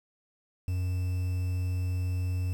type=tone with quantisation; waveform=triangle; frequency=91.4 Hz; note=F#2; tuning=21 cents flat; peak=-25 dBFS; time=0.68-2.53 s; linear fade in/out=0 ms; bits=8; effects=none